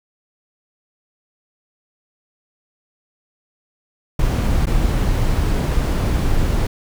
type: noise with dropouts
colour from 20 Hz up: brown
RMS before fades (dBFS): -17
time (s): 4.19-6.67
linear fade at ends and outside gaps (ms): 5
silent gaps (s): 4.657-4.668
effects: none